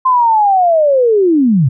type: linear sweep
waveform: sine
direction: down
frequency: 1046.5 to 117.9 Hz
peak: -7 dBFS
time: 0.05-1.69 s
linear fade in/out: 10 ms
effects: none